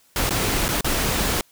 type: noise with dropouts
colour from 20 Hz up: pink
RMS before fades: -22 dBFS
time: 0.16-1.41 s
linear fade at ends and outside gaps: 1 ms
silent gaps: 0.294-0.307 / 0.682-0.688 / 0.809-0.845 s
effects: white hiss -58 dBFS RMS until 1.51 s